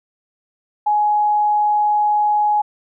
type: tone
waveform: sine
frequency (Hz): 838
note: G#5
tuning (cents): +15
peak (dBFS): -13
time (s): 0.86-2.62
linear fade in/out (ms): 10
effects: none